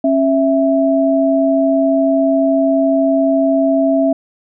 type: tone pair together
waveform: sine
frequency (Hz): 272.9 / 658.9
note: C#4 / E5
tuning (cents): -27 / -1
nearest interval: octave + minor third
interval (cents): 1526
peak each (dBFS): -13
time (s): 0.04-4.13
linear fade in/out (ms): 5
effects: none